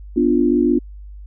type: chord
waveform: sine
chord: B diminished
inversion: none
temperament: equal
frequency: 246.9 / 293.7 / 349.2 Hz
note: B3 / D4 / F4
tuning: 0 / 0 / 0 cents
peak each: -17 dBFS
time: 0.16-0.79 s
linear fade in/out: 10 ms
effects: added 50 Hz sine -33 dBFS peak until 1.26 s